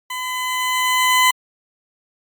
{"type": "tone with level ramp", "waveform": "20% pulse", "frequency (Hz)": 1012, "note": "B5", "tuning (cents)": 42, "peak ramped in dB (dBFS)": [-20, -6], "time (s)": [0.1, 1.31], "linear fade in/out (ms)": 5, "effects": ["Opus 48 kbps"]}